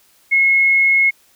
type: tone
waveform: sine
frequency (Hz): 2171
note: C#7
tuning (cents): -37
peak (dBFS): -10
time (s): 0.31-1.11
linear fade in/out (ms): 20
effects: white hiss -54 dBFS RMS until 1.35 s